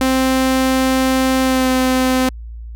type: tone with pitch glide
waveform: sawtooth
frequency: 261.6 to 257.7 Hz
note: C4 to C4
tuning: 0 to -26 cents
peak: -9 dBFS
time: 0.01-2.29 s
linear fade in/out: 2 ms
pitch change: -26 cents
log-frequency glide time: 1.42-1.7 s
effects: added 57 Hz sine -28 dBFS peak until 2.75 s

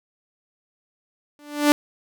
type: tone with exponential growth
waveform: sawtooth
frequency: 293.7 Hz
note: D4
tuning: in tune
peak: -6 dBFS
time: 1.39-1.72 s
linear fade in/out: 0 ms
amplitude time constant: 71 ms
effects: none

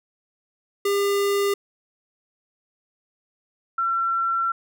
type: tone pair in turn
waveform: square / sine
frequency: 401.5 / 1354.8 Hz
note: G4 / E6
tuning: +41 / +47 cents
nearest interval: octave + major sixth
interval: 2106 cents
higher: second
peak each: -20 dBFS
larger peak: neither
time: 0.85-1.54 / 3.78-4.52 s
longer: second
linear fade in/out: 5 ms
effects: none

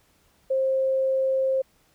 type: tone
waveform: sine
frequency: 530 Hz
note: C5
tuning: 22 cents sharp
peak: -20 dBFS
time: 0.5-1.62 s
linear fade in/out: 10 ms
effects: pink hiss -63 dBFS RMS until 1.94 s

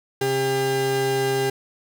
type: tone pair together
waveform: 35% pulse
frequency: 133.81 / 400.5 Hz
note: C3 / G4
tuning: +39 / +37 cents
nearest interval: octave + perfect fifth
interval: 1898 cents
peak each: -26 / -19 dBFS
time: 0.21-1.5 s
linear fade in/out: 5 ms
effects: none

